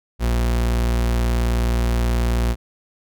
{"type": "tone", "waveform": "40% pulse", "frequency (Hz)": 58.8, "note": "A#1", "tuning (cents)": 16, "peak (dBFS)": -16, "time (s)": [0.19, 2.56], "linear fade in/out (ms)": 50, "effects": []}